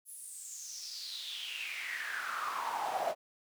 brown noise with high-pass filter sweep, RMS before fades -39 dBFS, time 0.05-3.15 s, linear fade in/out 50 ms, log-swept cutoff 11000 to 630 Hz, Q 6.5, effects none

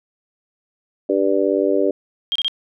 harmonic tone, 97.9 Hz, G2, 2 cents flat, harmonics 3 / 4 / 5 / 6, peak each -21 / -19 / -21 / -21 dBFS, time 1.09-1.91 s, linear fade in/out 5 ms
sine tone bursts, 3218 Hz, G7, 45 cents sharp, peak -17 dBFS, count 3, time 2.32-2.481 s, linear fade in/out 0 ms, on 35 ms, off 28 ms
effects none

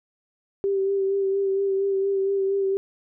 sine tone with vibrato, 391.3 Hz, G4, 3 cents flat, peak -20 dBFS, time 0.64-2.77 s, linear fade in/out 0 ms, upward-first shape sine, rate 4.3 Hz, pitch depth 25 cents each way, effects none

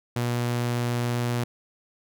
sawtooth tone, 120.5 Hz, B2, 42 cents flat, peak -20 dBFS, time 0.16-1.44 s, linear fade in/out 5 ms, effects none

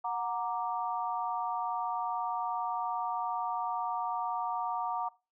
sine chord, Gb augmented, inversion none, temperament equal with one note detuned, 731.9 / 932.3 / 1174.7 Hz, Gb5 / Bb5 / D6, -19 / 0 / 0 cents, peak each -35 / -34 / -37 dBFS, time 0.04-5.09 s, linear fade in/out 10 ms, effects noise-tail reverb RT60 0.3 s tail -22 dB re dry

